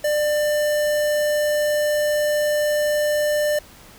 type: tone with notch filter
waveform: square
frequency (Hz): 596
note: D5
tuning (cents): +25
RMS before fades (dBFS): -20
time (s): 0.04-3.59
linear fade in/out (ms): 5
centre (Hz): 3600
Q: 2
effects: pink hiss -46 dBFS RMS until 3.98 s